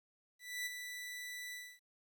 sawtooth tone with ADSR envelope, 1975.5 Hz, B6, in tune, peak -33 dBFS, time 0.39-1.8 s, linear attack 270 ms, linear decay 21 ms, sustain -7 dB, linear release 270 ms, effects 12-bit

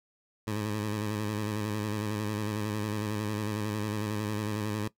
15% pulse tone with vibrato, 105.8 Hz, G#2, 33 cents sharp, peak -24 dBFS, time 0.47-4.88 s, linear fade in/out 5 ms, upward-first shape square, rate 11 Hz, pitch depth 41 cents each way, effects noise-tail reverb RT60 0.1 s tail -18 dB re dry

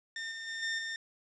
sawtooth tone with level steps, 1811 Hz, A6, 49 cents sharp, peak -33 / -36 / -33 / -28 / -32 dBFS, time 0.16-0.96 s, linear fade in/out 2 ms, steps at 0.31 / 0.47 / 0.62 / 0.78 s, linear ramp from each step 10 ms, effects resampled to 16000 Hz + 10-bit

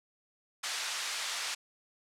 white band-pass noise, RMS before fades -36 dBFS, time 0.63-1.55 s, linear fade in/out 10 ms, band 940 to 6100 Hz, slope 12 dB/octave, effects low-pass 11000 Hz 12 dB/octave

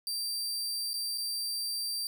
sawtooth tone with dropouts, 4695 Hz, D8, 1 cent flat, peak -29 dBFS, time 0.07-2.07 s, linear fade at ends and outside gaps 1 ms, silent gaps 0.933-0.94 / 1.176-1.181 s, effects none

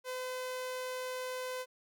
sawtooth tone, 509 Hz, C5, 48 cents flat, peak -33 dBFS, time 0.04-1.66 s, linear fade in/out 50 ms, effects none

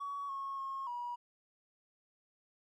triangle tone with pitch steps, 1127 / 1093 / 1082 / 965 Hz, C#6 / C#6 / C#6 / B5, +28 / -25 / -42 / -40 cents, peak -34 dBFS, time 0-1.16 s, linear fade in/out 20 ms, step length 290 ms, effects tanh soft clip ceiling -35 dBFS

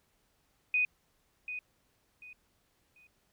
sine tone with echo, 2489 Hz, D#7, in tune, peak -25 dBFS, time 0.74-0.85 s, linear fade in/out 2 ms, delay 740 ms, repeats 3, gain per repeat -11 dB, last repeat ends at 3.07 s, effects pink hiss -73 dBFS RMS until 3.32 s

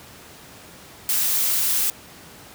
blue noise, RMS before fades -21 dBFS, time 1.09-1.9 s, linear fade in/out 0 ms, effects pink hiss -44 dBFS RMS until 2.54 s + high-pass 80 Hz 12 dB/octave

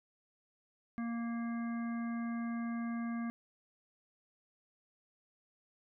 harmonic tone, 233.1 Hz, A#3, in tune, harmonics 1 / 3 / 5 / 7 / 9, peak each -35 / -50 / -49 / -52 / -54 dBFS, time 0.98-3.3 s, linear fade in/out 0 ms, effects none

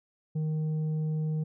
triangle tone with tanh clipping, 155.56 Hz, D#3, in tune, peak -28 dBFS, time 0.35-1.44 s, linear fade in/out 10 ms, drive 9 dB, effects none

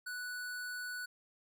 square tone, 1480 Hz, F#6, in tune, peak -40 dBFS, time 0.06-1.06 s, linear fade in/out 10 ms, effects none

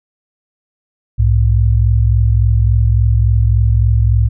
sine tone pair together, 63.86 / 107.4 Hz, C2 / A2, -41 / -41 cents, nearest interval major sixth, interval 900 cents, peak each -11 dBFS, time 1.18-4.29 s, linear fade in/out 20 ms, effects none

